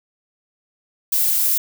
violet noise, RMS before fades -18 dBFS, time 1.12-1.58 s, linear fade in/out 5 ms, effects none

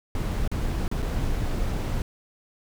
brown noise with dropouts, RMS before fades -26 dBFS, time 0.15-2.02 s, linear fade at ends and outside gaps 1 ms, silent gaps 0.477-0.515 / 0.88-0.914 / 1.022-1.026 s, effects none

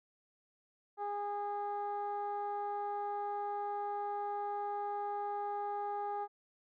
15% pulse tone with low-pass filter, 409.6 Hz, G#4, 24 cents flat, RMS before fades -38 dBFS, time 0.97-6.28 s, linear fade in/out 50 ms, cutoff 890 Hz, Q 2.7, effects none

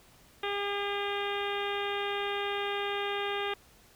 harmonic tone, 403.9 Hz, G#4, 48 cents flat, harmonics 1 / 2 / 3 / 4 / 5 / 6 / 7 / 8 / 9, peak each -34 / -37 / -39 / -40 / -41 / -42 / -42 / -43 / -44 dBFS, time 0.43-3.54 s, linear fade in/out 5 ms, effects pink hiss -59 dBFS RMS until 3.95 s

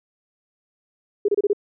sine tone bursts, 408.7 Hz, G#4, 28 cents flat, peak -15 dBFS, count 5, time 1.25-1.532 s, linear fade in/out 5 ms, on 34 ms, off 28 ms, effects none

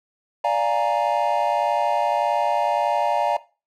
triangle chord, Bb dominant seventh, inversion first, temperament equal, 587.3 / 698.5 / 830.6 / 932.3 Hz, D5 / F5 / Ab5 / Bb5, 0 / 0 / 0 / 0 cents, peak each -22 dBFS, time 0.44-3.37 s, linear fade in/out 5 ms, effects noise-tail reverb RT60 0.3 s tail -17 dB re dry

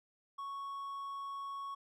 triangle tone, 1108.7 Hz, C#6, in tune, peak -38 dBFS, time 0.38-1.75 s, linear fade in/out 10 ms, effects none

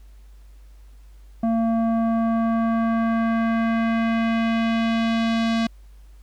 square tone with low-pass filter sweep, 227.6 Hz, A#3, 41 cents flat, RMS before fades -21 dBFS, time 1.43-5.67 s, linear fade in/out 5 ms, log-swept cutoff 700 to 4400 Hz, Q 1.4, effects added 50 Hz sine -43 dBFS peak until 6.22 s + pink hiss -62 dBFS RMS until 6.22 s

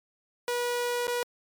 sawtooth tone with dropouts, 484.6 Hz, B4, 33 cents flat, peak -23 dBFS, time 0.48-1.23 s, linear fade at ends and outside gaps 1 ms, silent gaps 1.07-1.079 s, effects MP3 96 kbps

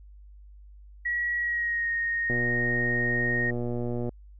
sine tone with pitch glide, 1919 to 1859 Hz, A#6 to A#6, +50 to -5 cents, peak -25 dBFS, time 1.05-3.51 s, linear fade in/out 10 ms, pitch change -55 cents, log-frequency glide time 1.37-1.9 s
click train, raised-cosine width 2 ms, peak -19 dBFS, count 216, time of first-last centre 2.3-4.092 s, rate 120 Hz
effects added 50 Hz sine -46 dBFS peak until 4.39 s

